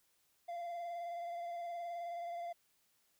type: tone with vibrato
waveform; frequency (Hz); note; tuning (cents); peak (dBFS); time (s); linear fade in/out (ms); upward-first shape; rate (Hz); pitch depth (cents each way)
triangle; 690; F5; -21; -38; 0.48-2.53; 10; sine; 19; 25
effects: white hiss -75 dBFS RMS until 3.19 s